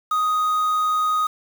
triangle tone with quantisation, 1249 Hz, D#6, 6 cents sharp, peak -16 dBFS, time 0.11-1.27 s, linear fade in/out 5 ms, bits 6, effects none

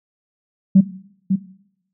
sine tone with echo, 191.2 Hz, G3, 43 cents flat, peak -5 dBFS, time 0.75-0.81 s, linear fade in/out 10 ms, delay 550 ms, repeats 1, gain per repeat -8 dB, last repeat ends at 1.36 s, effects noise-tail reverb RT60 0.8 s tail -18 dB re dry + tanh soft clip ceiling -1 dBFS

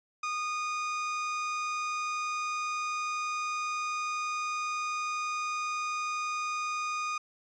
30% pulse tone, 1231 Hz, D#6, 19 cents flat, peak -28 dBFS, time 0.23-7.18 s, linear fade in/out 5 ms, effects resampled to 16000 Hz

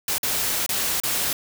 white noise with dropouts, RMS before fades -24 dBFS, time 0.08-1.33 s, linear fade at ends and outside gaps 2 ms, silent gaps 0.182-0.231 / 0.663-0.691 / 1.001-1.035 s, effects none

